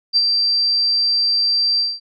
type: tone with ADSR envelope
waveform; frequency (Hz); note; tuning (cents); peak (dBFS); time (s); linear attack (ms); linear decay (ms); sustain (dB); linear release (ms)
sine; 4699; D8; 0; -10; 0.13-2; 35; 43; -4; 210
effects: none